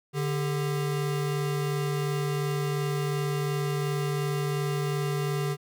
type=tone pair together; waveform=square; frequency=146.83 / 397.7 Hz; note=D3 / G4; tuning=0 / +25 cents; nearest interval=octave + perfect fourth; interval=1725 cents; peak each=-28 / -33 dBFS; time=0.13-5.57 s; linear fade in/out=50 ms; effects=none